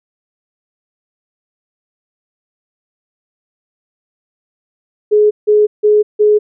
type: tone bursts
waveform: sine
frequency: 421.1 Hz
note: G#4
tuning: 24 cents sharp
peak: -6 dBFS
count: 4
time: 5.11-6.39 s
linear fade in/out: 20 ms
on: 200 ms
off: 160 ms
effects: none